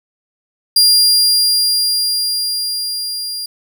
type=tone with level ramp; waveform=sawtooth; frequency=4800 Hz; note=D8; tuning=37 cents sharp; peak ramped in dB=-4 to -19 dBFS; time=0.76-3.46 s; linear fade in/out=5 ms; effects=none